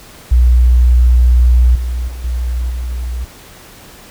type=tone with level steps; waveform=sine; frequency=61 Hz; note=B1; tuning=21 cents flat; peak=-5 / -15 / -23 / -14 / -17 dBFS; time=0.31-3.25 s; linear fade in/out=10 ms; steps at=1.75 / 2.08 / 2.24 / 2.7 s; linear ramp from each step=5 ms; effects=pink hiss -38 dBFS RMS until 4.1 s